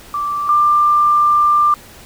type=tone pair in turn; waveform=sine; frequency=1170 / 1189.1 Hz; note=D6 / D6; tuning=-7 / +21 cents; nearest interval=unison; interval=28 cents; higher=second; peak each=-17 / -9 dBFS; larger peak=second; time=0.14-0.49 / 0.49-1.74 s; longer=second; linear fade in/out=2 ms; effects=pink hiss -40 dBFS RMS until 2.05 s